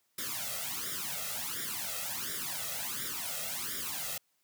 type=noise with flanger; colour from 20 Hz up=white; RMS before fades=-37 dBFS; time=0.18-4.18 s; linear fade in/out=5 ms; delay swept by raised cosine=0.56 to 1.56 ms; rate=1.4 Hz; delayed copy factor=+0.95; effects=white hiss -75 dBFS RMS until 4.43 s + high-pass 100 Hz 12 dB/octave